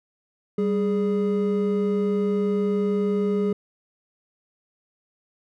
triangle tone pair together, 196 / 415.3 Hz, G3 / G#4, 0 / 0 cents, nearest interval octave + minor second, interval 1300 cents, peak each -21 dBFS, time 0.58-3.53 s, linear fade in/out 5 ms, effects none

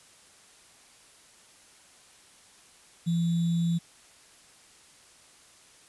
sine tone with sample-and-hold, 169.2 Hz, E3, 45 cents sharp, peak -23 dBFS, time 3.06-3.79 s, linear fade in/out 20 ms, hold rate 3675 Hz, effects white hiss -56 dBFS RMS until 5.88 s + resampled to 24000 Hz

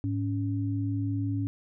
sine tone pair together, 105.73 / 280 Hz, G#2 / C#4, +31 / +18 cents, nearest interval octave + perfect fourth, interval 1687 cents, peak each -28 / -31 dBFS, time 0.04-1.47 s, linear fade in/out 0 ms, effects none

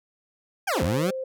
20% pulse linear two-way sweep, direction down then up, 840 to 72 to 201.8 Hz, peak -18 dBFS, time 0.67-1.11 s, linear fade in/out 10 ms, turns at 0.83 s
sine tone, 523.3 Hz, C5, in tune, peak -28 dBFS, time 0.75-1.24 s, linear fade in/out 5 ms
effects none

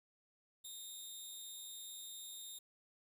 15% pulse tone with amplitude modulation, 3697 Hz, A#7, 15 cents flat, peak -38 dBFS, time 0.64-2.59 s, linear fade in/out 10 ms, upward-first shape sine, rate 244 Hz, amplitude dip 55%, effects 11-bit

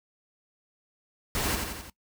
pink noise with echo, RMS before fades -29 dBFS, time 1.35-1.55 s, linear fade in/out 0 ms, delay 87 ms, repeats 4, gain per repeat -4 dB, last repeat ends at 1.898 s, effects noise-tail reverb RT60 0.1 s tail -20 dB re dry

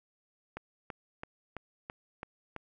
click train, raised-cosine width 0.5 ms, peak -24 dBFS, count 7, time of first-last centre 0.57-2.563 s, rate 3.01 Hz, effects none

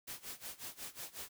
white noise with tremolo, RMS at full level -44 dBFS, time 0.07-1.29 s, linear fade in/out 10 ms, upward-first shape sine, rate 5.5 Hz, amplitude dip 90%, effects none

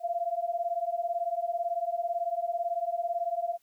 sine beating tone pair, 679 / 697 Hz, F5 / F5, -49 / -4 cents, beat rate 18 Hz, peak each -31 dBFS, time 0-3.58 s, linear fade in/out 50 ms, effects white hiss -70 dBFS RMS until 3.62 s

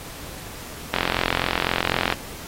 click train, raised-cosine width 0.3 ms, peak -4 dBFS, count 53, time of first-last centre 0.94-2.125 s, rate 43.9 Hz, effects pink hiss -38 dBFS RMS until 2.47 s + AAC 48 kbps

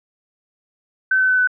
sine tone with pitch steps, 1530 / 1520.3 / 1510.7 / 1501.1 Hz, G6 / F#6 / F#6 / F#6, -42 / +47 / +36 / +25 cents, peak -13 dBFS, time 1.11-1.474 s, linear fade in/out 5 ms, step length 91 ms, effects none

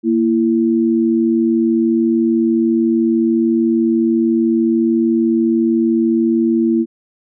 sine tone pair together, 233.1 / 333.1 Hz, A#3 / E4, 0 / +18 cents, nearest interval tritone, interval 618 cents, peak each -14 dBFS, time 0.03-6.86 s, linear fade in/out 50 ms, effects none

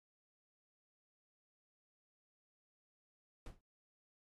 brown noise with exponential decay, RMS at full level -41 dBFS, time 3.46-3.61 s, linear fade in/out 2 ms, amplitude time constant 32 ms, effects AAC 32 kbps

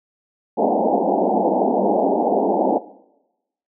white band-pass noise, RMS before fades -18 dBFS, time 0.57-2.79 s, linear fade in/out 20 ms, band 190 to 870 Hz, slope 96 dB/octave, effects noise-tail reverb RT60 0.9 s tail -18 dB re dry

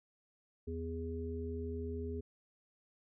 harmonic tone, 82.41 Hz, E2, in tune, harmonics 1 / 3 / 5, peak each -40 / -44 / -42 dBFS, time 0.67-2.21 s, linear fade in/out 10 ms, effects none

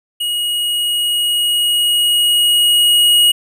square tone with level ramp, 2892 Hz, F#7, 40 cents flat, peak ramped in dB -17 to -8 dBFS, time 0.2-3.32 s, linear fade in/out 10 ms, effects none

